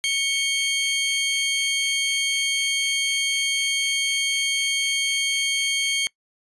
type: tone pair together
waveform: sawtooth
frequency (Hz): 2218 / 3186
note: C#7 / G7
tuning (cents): 0 / +27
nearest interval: tritone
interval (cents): 627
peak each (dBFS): -20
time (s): 0.04-6.07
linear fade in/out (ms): 0
effects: noise-tail reverb RT60 0.1 s tail -24 dB re dry + resampled to 24000 Hz